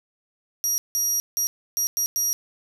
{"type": "tone bursts at uneven times", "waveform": "30% pulse", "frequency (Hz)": 5700, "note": "F8", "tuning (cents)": 34, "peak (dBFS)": -17, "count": 6, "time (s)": [[0.64, 0.78], [0.95, 1.2], [1.37, 1.47], [1.77, 1.87], [1.97, 2.06], [2.16, 2.33]], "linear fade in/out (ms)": 0, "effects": []}